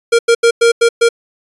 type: tone bursts at uneven times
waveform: square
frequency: 466.2 Hz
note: A#4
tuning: in tune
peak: -7 dBFS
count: 6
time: 0.12-0.19 / 0.28-0.35 / 0.43-0.51 / 0.61-0.72 / 0.81-0.89 / 1.01-1.09 s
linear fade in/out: 10 ms
effects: resampled to 24000 Hz